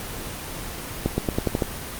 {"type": "accelerating click train", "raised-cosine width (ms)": 2, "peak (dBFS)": -7, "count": 7, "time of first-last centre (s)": [1.06, 1.622], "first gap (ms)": 120, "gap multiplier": 0.9, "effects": ["pink hiss -33 dBFS RMS until 1.99 s", "Opus 24 kbps"]}